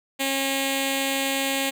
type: tone with notch filter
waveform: 5% pulse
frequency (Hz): 271.6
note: C#4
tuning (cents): -35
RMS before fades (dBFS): -25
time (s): 0.19-1.71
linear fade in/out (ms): 20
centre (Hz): 1300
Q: 0.99
effects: none